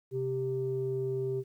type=tone pair together; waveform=sine; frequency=130.81 / 392 Hz; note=C3 / G4; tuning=0 / 0 cents; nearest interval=octave + perfect fifth; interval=1900 cents; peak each=-34 / -30 dBFS; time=0.11-1.44 s; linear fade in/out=50 ms; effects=tanh soft clip ceiling -22 dBFS + 11-bit